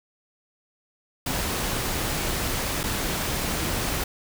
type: noise with dropouts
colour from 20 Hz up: pink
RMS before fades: -27 dBFS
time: 1.26-4.04 s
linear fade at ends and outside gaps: 5 ms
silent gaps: 2.833-2.837 s
effects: none